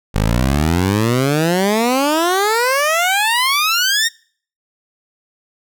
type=exponential sweep; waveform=15% pulse; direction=up; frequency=49 to 1883 Hz; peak=-7 dBFS; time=0.14-4.09 s; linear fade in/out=20 ms; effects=noise-tail reverb RT60 0.5 s tail -25 dB re dry